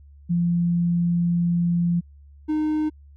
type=tone pair in turn; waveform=sine / triangle; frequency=172.4 / 307.2 Hz; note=F3 / D#4; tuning=-22 / -22 cents; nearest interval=minor seventh; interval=1000 cents; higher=second; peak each=-18 dBFS; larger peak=neither; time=0.29-2.01 / 2.48-2.9 s; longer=first; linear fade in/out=20 ms; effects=added 71 Hz sine -45 dBFS peak until 3.16 s